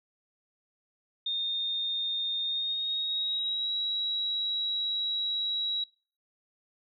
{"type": "tone with pitch glide", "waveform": "sine", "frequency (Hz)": [3657, 3874], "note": ["A#7", "B7"], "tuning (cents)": [-34, -34], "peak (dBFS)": -28, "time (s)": [1.26, 5.84], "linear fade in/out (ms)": 5, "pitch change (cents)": 100, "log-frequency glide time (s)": [2.41, 3.72], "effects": ["noise-tail reverb RT60 0.4 s tail -22 dB re dry"]}